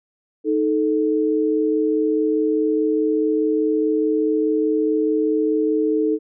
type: tone pair together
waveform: sine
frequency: 311.9 / 436.7 Hz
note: D#4 / A4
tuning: +4 / -13 cents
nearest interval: tritone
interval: 583 cents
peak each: -19 dBFS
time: 0.44-6.19 s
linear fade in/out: 50 ms
effects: none